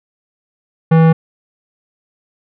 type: tone with tanh clipping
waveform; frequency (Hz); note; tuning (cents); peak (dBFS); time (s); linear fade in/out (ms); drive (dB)
sine; 162.3; E3; -27; -8; 0.91-1.13; 10; 18
effects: none